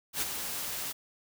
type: noise with ADSR envelope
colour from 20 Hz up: white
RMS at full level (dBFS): -29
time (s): 0.13-0.93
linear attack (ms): 87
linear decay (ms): 20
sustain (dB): -7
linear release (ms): 20
effects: none